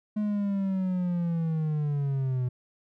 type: linear sweep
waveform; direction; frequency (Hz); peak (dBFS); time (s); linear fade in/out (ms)
triangle; down; 212.6 to 123.47; -23; 0.16-2.49; 10
effects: none